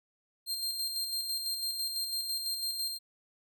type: tone with tremolo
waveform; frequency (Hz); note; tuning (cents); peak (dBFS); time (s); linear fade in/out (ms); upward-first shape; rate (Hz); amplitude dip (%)
sawtooth; 4186; C8; 0; -28; 0.46-2.99; 50; square; 6; 40
effects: none